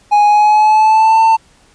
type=tone with pitch glide; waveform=triangle; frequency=830 to 894.7 Hz; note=G#5 to A5; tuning=-1 to +29 cents; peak=-4 dBFS; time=0.11-1.37 s; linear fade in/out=20 ms; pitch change=+130 cents; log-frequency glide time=0.26-1.22 s; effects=pink hiss -49 dBFS RMS until 1.74 s + resampled to 22050 Hz